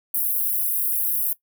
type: high-pass noise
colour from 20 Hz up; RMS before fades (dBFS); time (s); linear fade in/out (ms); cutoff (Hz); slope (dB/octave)
pink; -23; 0.14-1.33; 5; 11000; 48
effects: noise-tail reverb RT60 0.1 s tail -17 dB re dry